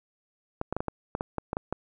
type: clicks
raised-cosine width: 1 ms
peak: -15 dBFS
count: 11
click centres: 0.614 / 0.726 / 0.766 / 0.805 / 0.883 / 1.151 / 1.209 / 1.383 / 1.531 / 1.569 / 1.726 s
effects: none